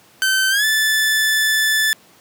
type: tone with pitch glide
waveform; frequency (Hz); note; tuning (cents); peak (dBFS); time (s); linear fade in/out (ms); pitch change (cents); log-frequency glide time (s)
sawtooth; 1540 to 1748.7; G6 to A6; -31 to -11; -11; 0.22-1.93; 0; +220; 0.5-0.65
effects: pink hiss -50 dBFS RMS until 2.2 s + high-pass 150 Hz 12 dB/octave